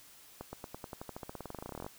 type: accelerating click train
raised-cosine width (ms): 1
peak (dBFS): -27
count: 27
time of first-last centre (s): 0.41-1.864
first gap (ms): 120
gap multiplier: 0.93
effects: white hiss -57 dBFS RMS until 1.98 s